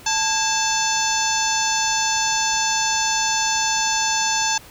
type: harmonic tone with a mistuned harmonic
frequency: 880 Hz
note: A5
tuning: in tune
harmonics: 1 / 2 / 3 / 4 / 5 / 6 / 7 / 8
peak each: -23 / -27 / -28 / -29 / -28 / -29 / -24 / -29 dBFS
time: 0.06-4.58 s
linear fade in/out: 5 ms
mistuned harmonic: 2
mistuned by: -130 cents
effects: pink hiss -44 dBFS RMS until 4.7 s